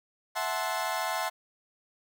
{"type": "chord", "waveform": "30% pulse", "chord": "F# half-diminished seventh", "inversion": "third", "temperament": "equal with one note detuned", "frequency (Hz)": [659.3, 740, 872.9, 1046.5], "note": ["E5", "F#5", "A5", "C6"], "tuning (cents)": [0, 0, -14, 0], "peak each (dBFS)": -32, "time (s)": [0.35, 1.3], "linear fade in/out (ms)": 20, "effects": []}